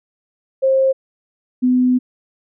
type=tone pair in turn; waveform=sine; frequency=532 / 251.6 Hz; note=C5 / B3; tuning=+29 / +32 cents; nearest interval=octave + minor second; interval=1297 cents; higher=first; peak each=-11 / -11 dBFS; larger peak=neither; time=0.62-0.93 / 1.62-1.99 s; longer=second; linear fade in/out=20 ms; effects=none